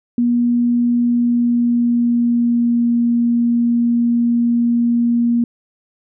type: tone with pitch glide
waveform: sine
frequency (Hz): 240 to 236.6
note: B3 to A#3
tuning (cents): -49 to +26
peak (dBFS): -12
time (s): 0.18-5.44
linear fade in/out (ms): 2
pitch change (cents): -25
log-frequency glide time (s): 0.94-2.9
effects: none